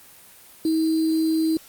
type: tone with sample-and-hold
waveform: sine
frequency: 320 Hz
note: D#4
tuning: 49 cents sharp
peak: -18 dBFS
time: 0.65-1.57 s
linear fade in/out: 2 ms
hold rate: 4410 Hz
effects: white hiss -48 dBFS RMS until 1.68 s + Opus 24 kbps